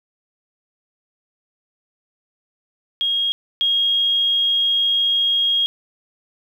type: tone pair in turn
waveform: sine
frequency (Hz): 3267 / 3267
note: G#7 / G#7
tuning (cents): -29 / -29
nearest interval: unison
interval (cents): 0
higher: neither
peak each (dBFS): -17 / -15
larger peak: second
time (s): 3.01-3.32 / 3.61-5.66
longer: second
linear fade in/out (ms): 0
effects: 8-bit